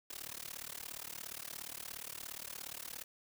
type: noise with amplitude modulation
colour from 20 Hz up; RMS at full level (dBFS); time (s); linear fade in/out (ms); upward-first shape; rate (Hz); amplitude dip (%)
white; -42; 0.1-3.04; 5; sine; 37.1; 100
effects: none